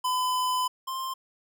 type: tone pair in turn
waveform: square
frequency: 1009 / 1050.9 Hz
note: B5 / C6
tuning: +37 / +7 cents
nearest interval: minor second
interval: 70 cents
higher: second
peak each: -25 / -31 dBFS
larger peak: first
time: 0.04-0.68 / 0.87-1.14 s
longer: first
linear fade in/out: 10 ms
effects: none